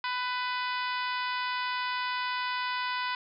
harmonic tone, 498.3 Hz, B4, 15 cents sharp, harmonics 2 / 3 / 4 / 5 / 6 / 7 / 8 / 9 / 10, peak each -32 / -36 / -38 / -40 / -42 / -43 / -44 / -45 / -46 dBFS, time 0.04-3.15 s, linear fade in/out 2 ms, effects none

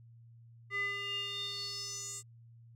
square tone with band-pass filter sweep, 402 Hz, G4, 44 cents sharp, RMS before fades -39 dBFS, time 0.7-2.23 s, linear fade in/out 50 ms, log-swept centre 1800 to 7900 Hz, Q 6.6, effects added 116 Hz sine -54 dBFS peak until 2.75 s

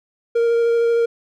triangle tone with vibrato, 466.2 Hz, A#4, in tune, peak -12 dBFS, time 0.35-1.06 s, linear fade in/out 10 ms, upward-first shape triangle, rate 13 Hz, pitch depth 12 cents each way, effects none

